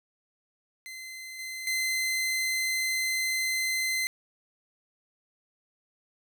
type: tone with level steps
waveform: sawtooth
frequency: 2062 Hz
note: C7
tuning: 26 cents flat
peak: -36 / -32 / -23 dBFS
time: 0.86-4.07 s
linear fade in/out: 0 ms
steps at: 1.39 / 1.67 s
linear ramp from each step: 2 ms
effects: none